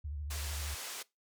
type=tone with vibrato; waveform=sine; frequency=73.4 Hz; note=D2; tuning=in tune; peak=-37 dBFS; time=0.04-0.75 s; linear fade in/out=10 ms; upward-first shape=triangle; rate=13 Hz; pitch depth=120 cents each way
type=band-pass noise; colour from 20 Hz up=white; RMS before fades=-43 dBFS; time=0.3-1.03 s; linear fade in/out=10 ms; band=390 to 9500 Hz; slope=12 dB/octave
effects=noise-tail reverb RT60 0.2 s tail -21 dB re dry